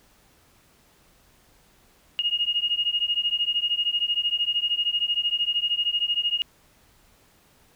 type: beating tone pair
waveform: sine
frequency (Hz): 2855 / 2868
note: F7 / F7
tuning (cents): +37 / +45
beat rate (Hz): 13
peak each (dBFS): -25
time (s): 2.19-6.42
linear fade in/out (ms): 0
effects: pink hiss -59 dBFS RMS until 7.75 s